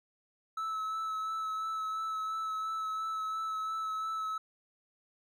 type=tone with vibrato; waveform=triangle; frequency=1303 Hz; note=E6; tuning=20 cents flat; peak=-31 dBFS; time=0.57-4.38 s; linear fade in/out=5 ms; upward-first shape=sine; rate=2.9 Hz; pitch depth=16 cents each way; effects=none